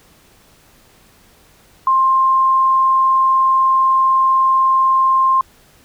sine tone, 1056 Hz, C6, 16 cents sharp, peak -10 dBFS, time 1.87-5.41 s, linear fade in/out 2 ms, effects pink hiss -50 dBFS RMS until 5.84 s

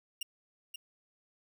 sawtooth tone with echo, 2806 Hz, F7, 8 cents sharp, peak -31 dBFS, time 0.21-0.23 s, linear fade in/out 5 ms, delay 530 ms, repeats 1, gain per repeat -6 dB, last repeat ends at 0.76 s, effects none

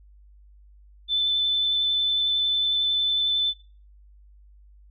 sine tone with vibrato, 3520 Hz, A7, in tune, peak -20 dBFS, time 1.08-3.54 s, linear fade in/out 50 ms, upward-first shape sine, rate 11 Hz, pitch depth 10 cents each way, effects noise-tail reverb RT60 0.4 s tail -24 dB re dry + added 50 Hz sine -49 dBFS peak until 4.9 s

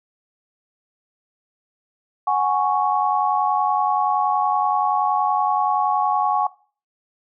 sine chord, F# suspended second, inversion none, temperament equal, 740 / 830.6 / 1108.7 Hz, F#5 / G#5 / C#6, 0 / 0 / 0 cents, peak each -22 / -20 / -21 dBFS, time 2.27-6.47 s, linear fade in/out 5 ms, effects noise-tail reverb RT60 0.4 s tail -20 dB re dry

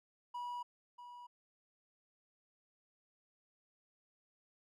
triangle tone with echo, 972 Hz, B5, 28 cents flat, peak -38 dBFS, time 0.34-0.63 s, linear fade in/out 10 ms, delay 640 ms, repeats 1, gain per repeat -10 dB, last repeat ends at 1.27 s, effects none

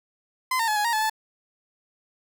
30% pulse tone with pitch steps, 1027 / 912 / 853 / 834 / 935 / 865 / 873 Hz, C6 / A#5 / G#5 / G#5 / A#5 / A5 / A5, -33 / -38 / +46 / +7 / +5 / -30 / -14 cents, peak -19 dBFS, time 0.51-1.098 s, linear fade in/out 5 ms, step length 84 ms, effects none

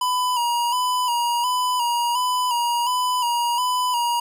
square tone with vibrato, 975 Hz, B5, 23 cents flat, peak -20 dBFS, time 0.01-4.2 s, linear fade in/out 5 ms, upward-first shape square, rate 1.4 Hz, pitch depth 43 cents each way, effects none

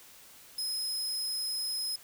sawtooth tone, 5110 Hz, D#8, 45 cents sharp, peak -29 dBFS, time 0.58-1.96 s, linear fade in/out 5 ms, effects white hiss -54 dBFS RMS until 2.03 s

